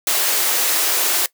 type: high-pass noise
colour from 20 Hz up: white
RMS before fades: -18 dBFS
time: 0.07-1.26 s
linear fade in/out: 2 ms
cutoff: 310 Hz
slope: 48 dB/octave
effects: noise-tail reverb RT60 0.1 s tail -20 dB re dry